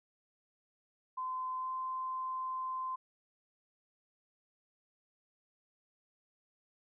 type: tone with pitch glide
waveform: sine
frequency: 1028 to 1036.3 Hz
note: C6 to C6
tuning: -31 to -17 cents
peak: -35 dBFS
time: 1.17-2.96 s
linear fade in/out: 10 ms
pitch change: +14 cents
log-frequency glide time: 1.58-1.69 s
effects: none